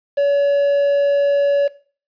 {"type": "tone with quantisation", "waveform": "triangle", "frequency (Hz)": 567, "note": "C#5", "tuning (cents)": 39, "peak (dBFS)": -11, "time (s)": [0.17, 1.68], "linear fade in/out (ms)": 10, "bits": 6, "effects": ["noise-tail reverb RT60 0.4 s tail -18 dB re dry", "resampled to 11025 Hz"]}